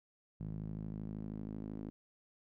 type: tone with band-pass filter sweep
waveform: sawtooth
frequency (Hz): 52.8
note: G#1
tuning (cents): +29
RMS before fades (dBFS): -43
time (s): 0.4-1.9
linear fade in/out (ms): 0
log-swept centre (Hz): 160 to 260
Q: 2.3
effects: none

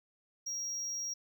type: tone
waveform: triangle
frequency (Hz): 5640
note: F8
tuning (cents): +16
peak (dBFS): -34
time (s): 0.46-1.14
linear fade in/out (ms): 10
effects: none

